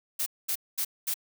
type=noise bursts; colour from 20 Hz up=blue; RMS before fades=-29 dBFS; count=4; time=0.19-1.142 s; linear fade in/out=10 ms; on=73 ms; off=220 ms; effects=none